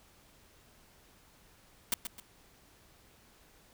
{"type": "noise with echo", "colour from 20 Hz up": "white", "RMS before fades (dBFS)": -29, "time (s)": [1.92, 1.94], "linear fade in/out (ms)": 2, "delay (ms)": 130, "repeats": 2, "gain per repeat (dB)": -9, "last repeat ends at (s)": 2.2, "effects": ["pink hiss -62 dBFS RMS until 3.73 s"]}